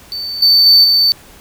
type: tone with level steps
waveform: triangle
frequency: 4543 Hz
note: C#8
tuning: 42 cents sharp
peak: -19 / -5 / -3 / -7 dBFS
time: 0.12-1.12 s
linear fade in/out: 0 ms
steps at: 0.42 / 0.66 / 0.84 s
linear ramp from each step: 5 ms
effects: pink hiss -41 dBFS RMS until 1.4 s